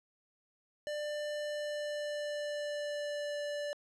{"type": "tone with pitch glide", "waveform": "square", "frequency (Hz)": [594, 584.8], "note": ["D5", "D5"], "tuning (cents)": [20, -7], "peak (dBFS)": -36, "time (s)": [0.87, 3.73], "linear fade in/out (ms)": 0, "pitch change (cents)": -27, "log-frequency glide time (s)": [1.4, 3.44], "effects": ["low-pass 7000 Hz 12 dB/octave"]}